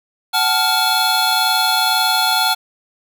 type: tone cluster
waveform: square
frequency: 750 / 872 / 1401 / 3413 / 4225 Hz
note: F#5 / A5 / F6 / G#7 / C8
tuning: +23 / -16 / +5 / +47 / +16 cents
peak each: -21 dBFS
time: 0.33-2.55 s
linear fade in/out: 20 ms
effects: none